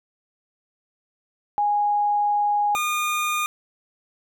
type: tone pair in turn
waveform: sine / 25% pulse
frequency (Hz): 826 / 1217.7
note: G#5 / D#6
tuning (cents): -10 / -38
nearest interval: perfect fifth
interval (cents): 672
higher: second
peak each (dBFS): -18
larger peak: neither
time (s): 1.58-2.75 / 2.75-3.46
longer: first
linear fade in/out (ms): 0
effects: none